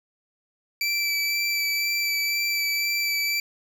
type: tone with vibrato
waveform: 25% pulse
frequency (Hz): 2325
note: D7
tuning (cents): -18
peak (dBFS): -19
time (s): 0.81-3.4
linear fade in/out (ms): 2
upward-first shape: sine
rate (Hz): 2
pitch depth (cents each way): 12
effects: none